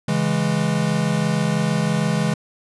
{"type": "chord", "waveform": "square", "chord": "C# minor", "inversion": "none", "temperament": "equal", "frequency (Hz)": [138.59, 164.81, 207.7], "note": ["C#3", "E3", "G#3"], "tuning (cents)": [0, 0, 0], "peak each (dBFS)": [-25, -22, -23], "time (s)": [0.08, 2.34], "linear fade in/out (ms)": 5, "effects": ["resampled to 24000 Hz"]}